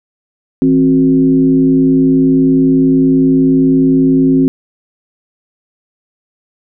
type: tone with frequency modulation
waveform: sine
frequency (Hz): 265.2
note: C4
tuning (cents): +23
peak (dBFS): -6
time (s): 0.62-4.48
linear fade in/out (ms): 0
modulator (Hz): 100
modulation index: 0.66
effects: none

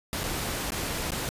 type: noise with dropouts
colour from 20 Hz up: pink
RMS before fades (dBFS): -31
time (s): 0.13-1.29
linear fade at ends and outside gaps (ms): 0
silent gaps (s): 0.234-0.239 / 0.705-0.72 / 1.106-1.119
effects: resampled to 32000 Hz

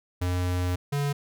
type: tone pair in turn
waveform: square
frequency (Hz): 89.8 / 142.92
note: F2 / D3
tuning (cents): +49 / -47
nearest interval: minor sixth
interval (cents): 804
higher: second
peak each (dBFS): -25 / -25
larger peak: neither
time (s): 0.21-0.76 / 0.92-1.13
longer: first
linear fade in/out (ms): 10
effects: none

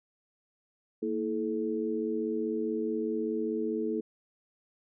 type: tone cluster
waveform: sine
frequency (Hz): 229.8 / 325.8 / 430.6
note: A#3 / E4 / A4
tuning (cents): -25 / -20 / -37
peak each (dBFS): -34 / -33 / -32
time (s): 1.02-4.01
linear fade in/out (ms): 10
effects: none

